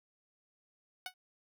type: tone with exponential decay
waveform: 10% pulse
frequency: 740 Hz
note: F#5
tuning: in tune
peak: -27 dBFS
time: 1.06-1.14 s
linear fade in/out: 2 ms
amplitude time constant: 16 ms
effects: none